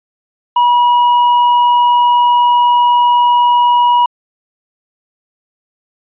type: tone with hard clipping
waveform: triangle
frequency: 968 Hz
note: B5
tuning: 35 cents flat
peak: -8 dBFS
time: 0.56-4.06 s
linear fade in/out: 5 ms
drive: 7 dB
effects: resampled to 8000 Hz